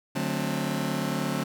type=chord; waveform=sawtooth; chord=D dominant seventh; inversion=none; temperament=just; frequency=146.83 / 183.54 / 220.2 / 264.3 Hz; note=D3 / F#3 / A3 / C4; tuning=0 / -14 / +2 / +18 cents; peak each=-28 dBFS; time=0.15-1.44 s; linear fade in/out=10 ms; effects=none